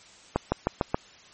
accelerating click train, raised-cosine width 1 ms, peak -8 dBFS, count 5, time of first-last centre 0.36-0.945 s, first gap 160 ms, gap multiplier 0.94, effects white hiss -52 dBFS RMS until 1.33 s + MP3 32 kbps

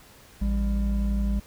triangle tone pair together, 56.05 / 200 Hz, A1 / G3, +33 / +35 cents, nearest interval octave + minor seventh, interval 2202 cents, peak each -21 / -26 dBFS, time 0.41-1.4 s, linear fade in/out 10 ms, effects pink hiss -52 dBFS RMS until 1.46 s

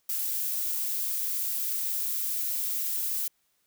violet noise, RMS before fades -30 dBFS, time 0.09-3.28 s, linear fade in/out 5 ms, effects white hiss -72 dBFS RMS until 3.66 s

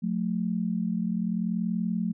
sine tone pair together, 180.01 / 220.7 Hz, F#3 / A3, -47 / +5 cents, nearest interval major third, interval 352 cents, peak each -28 dBFS, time 0.02-2.13 s, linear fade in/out 20 ms, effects none

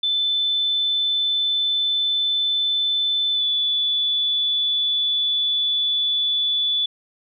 sine tone with pitch glide, 3520 to 3460 Hz, A7 to A7, 0 to -30 cents, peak -18 dBFS, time 0.03-6.86 s, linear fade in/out 5 ms, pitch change -30 cents, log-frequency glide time 3.33-3.44 s, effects none

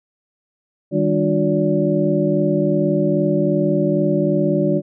sine tone cluster, 156.5 / 199 / 296 / 359.7 / 575 Hz, D#3 / G3 / D4 / F#4 / D5, +10 / +26 / +14 / -49 / -37 cents, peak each -21 dBFS, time 0.91-4.82 s, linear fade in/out 50 ms, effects none

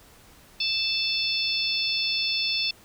harmonic tone, 880 Hz, A5, in tune, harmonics 3 / 4 / 5 / 6, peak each -29 / -29 / -29 / -29 dBFS, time 0.6-2.71 s, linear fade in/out 5 ms, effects pink hiss -53 dBFS RMS until 2.84 s

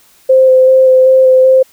sine tone with vibrato, 520 Hz, C5, 11 cents flat, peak -3 dBFS, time 0.29-1.63 s, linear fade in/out 10 ms, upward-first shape square, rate 2.6 Hz, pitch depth 10 cents each way, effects white hiss -47 dBFS RMS until 1.72 s

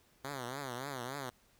5% pulse tone with vibrato, 131.3 Hz, C3, 6 cents sharp, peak -28 dBFS, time 0.24-1.3 s, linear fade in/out 5 ms, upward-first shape triangle, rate 3.5 Hz, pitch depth 190 cents each way, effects pink hiss -68 dBFS RMS until 1.59 s

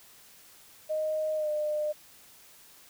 sine tone with pitch glide, 621 to 603.3 Hz, D#5 to D5, -3 to +46 cents, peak -27 dBFS, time 0.89-1.93 s, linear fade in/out 20 ms, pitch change -51 cents, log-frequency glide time 1.36-1.49 s, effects white hiss -55 dBFS RMS until 2.89 s

